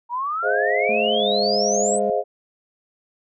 sine exponential sweep, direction up, 933 to 8372 Hz, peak -22 dBFS, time 0.09-2 s, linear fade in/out 50 ms
sine chord, F minor seventh, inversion first, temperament just, 419.1 / 523.8 / 628.6 / 698.5 Hz, Ab4 / C5 / Eb5 / F5, +16 / +2 / +18 / 0 cents, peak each -24 dBFS, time 0.42-2.24 s, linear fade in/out 50 ms
triangle tone with pitch glide, 217.8 to 204.4 Hz, A3 to G#3, -17 to -27 cents, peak -26 dBFS, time 0.89-2.1 s, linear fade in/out 2 ms, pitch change -110 cents, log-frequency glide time 1.18-1.25 s
effects none

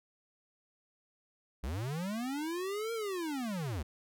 square linear two-way sweep, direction up then down, 55 to 466.2 to 63.8 Hz, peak -35 dBFS, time 1.63-3.83 s, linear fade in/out 10 ms, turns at 2.93 s, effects none

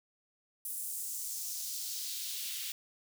white noise with high-pass filter sweep, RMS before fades -39 dBFS, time 0.65-2.72 s, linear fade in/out 2 ms, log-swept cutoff 9900 to 2800 Hz, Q 1.6, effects none

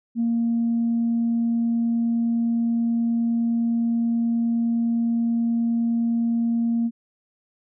sine tone, 232.4 Hz, A#3, 5 cents flat, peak -18 dBFS, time 0.15-6.91 s, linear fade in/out 50 ms, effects tanh soft clip ceiling -15 dBFS

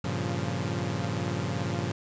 sawtooth chord, G half-diminished seventh, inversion none, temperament equal with one note detuned, 98 / 115.74 / 138.59 / 174.61 Hz, G2 / Bb2 / Db3 / F3, 0 / -12 / 0 / 0 cents, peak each -30 dBFS, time 0.04-1.92 s, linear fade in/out 5 ms, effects resampled to 16000 Hz + 9-bit

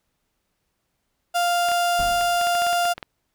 35% pulse tone, 698.5 Hz, F5, in tune, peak -17 dBFS, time 1.34-2.94 s, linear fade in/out 20 ms
clicks, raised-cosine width 0.3 ms, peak -17 dBFS, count 12, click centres 1.687 / 1.717 / 2.211 / 2.413 / 2.47 / 2.552 / 2.62 / 2.667 / 2.73 / 2.854 / 2.98 / 3.028 s
brown noise with exponential decay, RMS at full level -29 dBFS, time 1.99-2.59 s, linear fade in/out 2 ms, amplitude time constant 130 ms
effects pink hiss -74 dBFS RMS until 3.34 s

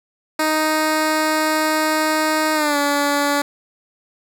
10% pulse tone with pitch glide, 311.1 to 286.9 Hz, D#4 to D4, 0 to -40 cents, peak -8 dBFS, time 0.39-3.42 s, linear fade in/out 5 ms, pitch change -140 cents, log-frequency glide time 2.54-2.77 s, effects none

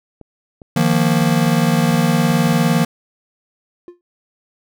clicks, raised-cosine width 2 ms, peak -24 dBFS, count 12, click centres 0.213 / 0.618 / 0.807 / 0.938 / 1.213 / 1.293 / 1.461 / 1.91 / 1.948 / 2.306 / 2.471 / 2.528 s
square chord, Eb suspended second, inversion none, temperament just, 155.56 / 175.01 / 233.3 Hz, Eb3 / F3 / Bb3, 0 / +4 / +2 cents, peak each -18 dBFS, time 0.76-2.85 s, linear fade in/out 5 ms
triangle tone with exponential decay, 351.6 Hz, F4, 12 cents sharp, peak -27 dBFS, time 3.88-4.01 s, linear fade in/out 1 ms, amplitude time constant 27 ms
effects none

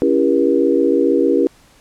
sine chord, C# diminished seventh, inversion none, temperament just, 277.2 / 332.6 / 399.1 / 479 Hz, C#4 / E4 / G4 / Bb4, 0 / +16 / +31 / +47 cents, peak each -17 dBFS, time 0.02-1.47 s, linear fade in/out 0 ms, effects pink hiss -50 dBFS RMS until 1.8 s + low-pass 11000 Hz 12 dB/octave

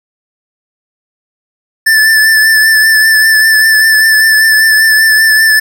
square tone with vibrato, 1758 Hz, A6, 2 cents flat, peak -5 dBFS, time 1.86-5.6 s, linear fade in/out 10 ms, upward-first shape triangle, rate 5.1 Hz, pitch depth 32 cents each way, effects 7-bit

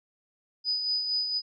sine tone with tremolo, 4978 Hz, D#8, in tune, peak -24 dBFS, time 0.64-1.42 s, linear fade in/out 50 ms, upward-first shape sine, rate 4.3 Hz, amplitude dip 45%, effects none

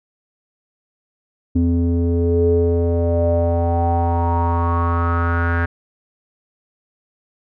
square tone with low-pass filter sweep, 85.1 Hz, F2, 44 cents flat, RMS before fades -17 dBFS, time 1.55-5.66 s, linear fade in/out 10 ms, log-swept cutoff 290 to 1600 Hz, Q 7.2, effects none

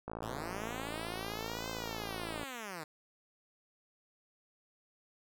click train, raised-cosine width 1 ms, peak -26 dBFS, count 132, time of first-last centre 0.08-2.432 s, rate 55.7 Hz
5% pulse linear two-way sweep, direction up then down, 98.7 to 523.3 to 148.5 Hz, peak -30 dBFS, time 0.22-2.84 s, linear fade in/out 5 ms, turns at 1.7 s
effects none

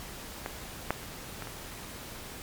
clicks, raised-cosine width 0.5 ms, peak -18 / -11 / -28 / -23 / -24 dBFS, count 5, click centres 0.461 / 0.906 / 1.03 / 1.423 / 1.472 s, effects pink hiss -43 dBFS RMS until 2.42 s + MP3 96 kbps

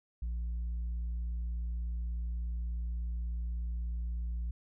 sine tone, 58.27 Hz, A#1, in tune, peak -30 dBFS, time 0.22-4.51 s, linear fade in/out 5 ms, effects tanh soft clip ceiling -32 dBFS

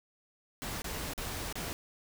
pink noise with dropouts, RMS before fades -38 dBFS, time 0.62-1.73 s, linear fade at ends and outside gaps 0 ms, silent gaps 0.819-0.843 / 1.135-1.178 / 1.526-1.555 s, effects none

